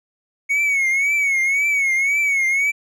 triangle tone with vibrato, 2217 Hz, C#7, in tune, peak -14 dBFS, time 0.49-2.72 s, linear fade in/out 20 ms, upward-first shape triangle, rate 1.9 Hz, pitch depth 100 cents each way, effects none

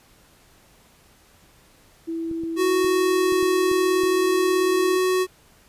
sine tone with pitch glide, 329.5 to 332.6 Hz, E4 to E4, -1 to +16 cents, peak -25 dBFS, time 2.07-4.98 s, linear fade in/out 20 ms, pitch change +17 cents, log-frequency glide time 3.24-4.76 s
clicks, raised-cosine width 3 ms, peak -26 dBFS, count 7, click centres 2.313 / 2.436 / 2.846 / 3.323 / 3.428 / 3.715 / 4.035 s
square tone, 370 Hz, F#4, in tune, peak -19 dBFS, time 2.56-5.27 s, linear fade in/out 50 ms
effects pink hiss -55 dBFS RMS until 5.68 s + resampled to 32000 Hz

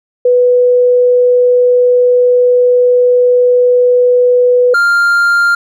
sine / triangle tone pair in turn, 493.9 / 1397 Hz, B4 / F6, 0 / 0 cents, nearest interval octave + tritone, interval 1800 cents, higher second, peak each -5 dBFS, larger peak neither, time 0.25-4.74 / 4.74-5.55 s, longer first, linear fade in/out 5 ms, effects none

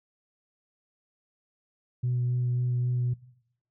sine tone with vibrato, 123.47 Hz, B2, in tune, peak -23 dBFS, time 2.03-3.14 s, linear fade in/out 10 ms, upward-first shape sine, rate 3.7 Hz, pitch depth 10 cents each way, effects noise-tail reverb RT60 0.7 s tail -19 dB re dry + tanh soft clip ceiling -21 dBFS

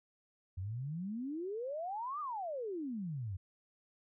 sine exponential two-way sweep, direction up then down, 87.31 to 1244.5 to 87.31 Hz, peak -37 dBFS, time 0.57-3.37 s, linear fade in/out 10 ms, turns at 2.2 s, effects none

